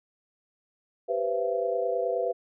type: chord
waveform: sine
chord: C major seventh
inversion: second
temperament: equal with one note detuned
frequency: 392 / 493.9 / 523.3 / 674.3 Hz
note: G4 / B4 / C5 / E5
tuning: 0 / 0 / 0 / +39 cents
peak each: -33 / -28 / -33 / -30 dBFS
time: 1.08-2.33 s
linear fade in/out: 20 ms
effects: none